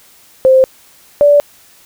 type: tone pair in turn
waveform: sine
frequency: 523.3 / 580.5 Hz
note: C5 / D5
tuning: 0 / -20 cents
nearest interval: major second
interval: 180 cents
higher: second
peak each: -4 dBFS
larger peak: neither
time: 0.45-0.64 / 1.21-1.4 s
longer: neither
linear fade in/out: 0 ms
effects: white hiss -45 dBFS RMS until 1.85 s